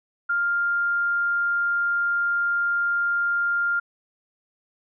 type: tone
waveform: sine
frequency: 1400 Hz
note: F6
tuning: 4 cents sharp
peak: -20 dBFS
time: 0.29-3.8 s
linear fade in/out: 10 ms
effects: none